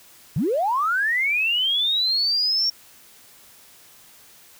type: linear sweep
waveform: triangle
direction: up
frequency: 113.2 to 5550 Hz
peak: -15 dBFS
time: 0.36-2.7 s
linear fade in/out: 5 ms
effects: tanh soft clip ceiling -17 dBFS + white hiss -50 dBFS RMS until 4.59 s